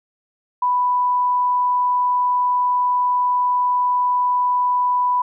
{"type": "tone", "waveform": "sine", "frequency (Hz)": 990, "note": "B5", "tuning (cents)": 4, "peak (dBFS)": -15, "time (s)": [0.62, 5.22], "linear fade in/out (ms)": 5, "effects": []}